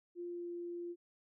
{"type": "tone with pitch glide", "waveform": "sine", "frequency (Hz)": [349.2, 346.8], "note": ["F4", "F4"], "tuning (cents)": [0, -12], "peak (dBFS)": -40, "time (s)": [0.15, 0.96], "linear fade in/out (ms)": 50, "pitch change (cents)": -12, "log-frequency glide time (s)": [0.28, 0.48], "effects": []}